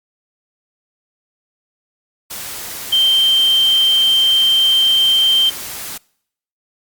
sine tone in noise, 3136 Hz, G7, in tune, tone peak -10 dBFS, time 2.92-5.5 s, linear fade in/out 10 ms, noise white, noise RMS -28 dBFS, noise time 2.3-5.98 s, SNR +15 dB, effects noise-tail reverb RT60 0.7 s tail -25 dB re dry + Opus 48 kbps

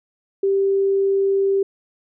sine tone, 392 Hz, G4, in tune, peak -15 dBFS, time 0.43-1.63 s, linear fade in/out 5 ms, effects none

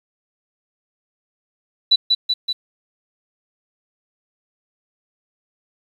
sine tone with echo, 3962 Hz, B7, 5 cents sharp, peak -9 dBFS, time 1.91-1.96 s, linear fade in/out 10 ms, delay 190 ms, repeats 3, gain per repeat -3 dB, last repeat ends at 2.53 s, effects 8-bit

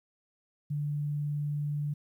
sine tone, 146.83 Hz, D3, in tune, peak -29 dBFS, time 0.7-1.94 s, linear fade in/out 10 ms, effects 11-bit

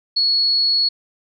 sine tone, 4363 Hz, C#8, 28 cents flat, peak -14 dBFS, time 0.16-0.89 s, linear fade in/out 10 ms, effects none

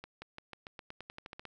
accelerating click train, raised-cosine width 0.3 ms, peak -28 dBFS, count 14, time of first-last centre 0.04-1.453 s, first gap 180 ms, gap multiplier 0.91, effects none

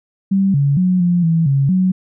sine tone with pitch steps, 194.4 / 141 / 183 / 175.5 / 164.3 / 137.8 / 185.6 Hz, G3 / C#3 / F#3 / F3 / E3 / C#3 / F#3, -14 / +30 / -19 / +9 / -5 / -10 / +6 cents, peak -11 dBFS, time 0.31-1.92 s, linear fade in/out 10 ms, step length 230 ms, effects none

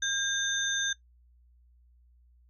sine tone cluster, 1607 / 3611 / 6220 Hz, G6 / A7 / G8, +43 / +44 / -14 cents, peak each -31 / -32 / -33 dBFS, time 0.02-0.93 s, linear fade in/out 5 ms, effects noise-tail reverb RT60 0.1 s tail -17 dB re dry + added 60 Hz sine -58 dBFS peak until 2.49 s

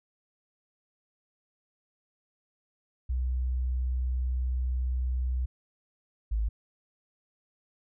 sine tone pair in turn, 63 / 54.06 Hz, B1 / A1, +35 / -30 cents, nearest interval minor third, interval 265 cents, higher first, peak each -26 / -25 dBFS, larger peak second, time 3.09-5.46 / 6.31-6.49 s, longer first, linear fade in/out 10 ms, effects none

